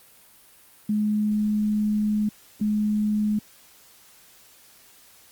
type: tone bursts at uneven times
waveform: sine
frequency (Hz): 211.1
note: G#3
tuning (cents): +29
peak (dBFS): -20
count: 2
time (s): 0.89-2.29 / 2.61-3.39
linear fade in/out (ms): 5
effects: white hiss -53 dBFS RMS until 5.31 s + Opus 32 kbps